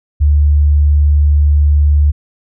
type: tone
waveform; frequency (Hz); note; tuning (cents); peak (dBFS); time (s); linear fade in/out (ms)
sine; 73.42; D2; 0; -6; 0.2-2.12; 20
effects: none